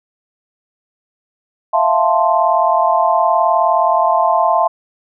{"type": "chord", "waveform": "sine", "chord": "F major seventh", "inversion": "third", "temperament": "equal", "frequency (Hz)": [659.3, 698.5, 880, 1046.5], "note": ["E5", "F5", "A5", "C6"], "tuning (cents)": [0, 0, 0, 0], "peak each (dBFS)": -16, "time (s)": [1.73, 4.68], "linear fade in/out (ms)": 10, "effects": []}